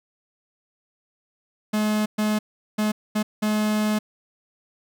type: tone bursts at uneven times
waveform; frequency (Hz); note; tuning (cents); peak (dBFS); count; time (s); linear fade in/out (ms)
45% pulse; 212.9; G#3; +43; -20; 5; 1.73-2.06 / 2.18-2.39 / 2.78-2.92 / 3.15-3.23 / 3.42-3.99; 10
effects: none